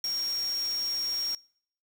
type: tone in noise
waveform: sine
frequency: 5570 Hz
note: F8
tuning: 5 cents flat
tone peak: -28 dBFS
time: 0.04-1.35 s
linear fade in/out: 2 ms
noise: white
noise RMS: -43 dBFS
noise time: 0.04-1.35 s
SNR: +12 dB
effects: noise-tail reverb RT60 0.6 s tail -25 dB re dry